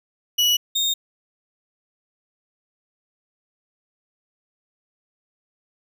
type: tone pair in turn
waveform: 35% pulse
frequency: 2935 / 3685 Hz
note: F#7 / A#7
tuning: -15 / -21 cents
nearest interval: major third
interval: 394 cents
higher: second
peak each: -14 / -17 dBFS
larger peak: first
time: 0.38-0.57 / 0.75-0.94 s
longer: neither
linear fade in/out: 10 ms
effects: none